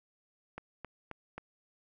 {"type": "click train", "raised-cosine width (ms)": 0.5, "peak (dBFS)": -26, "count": 4, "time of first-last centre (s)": [0.58, 1.38], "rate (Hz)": 3.75, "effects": []}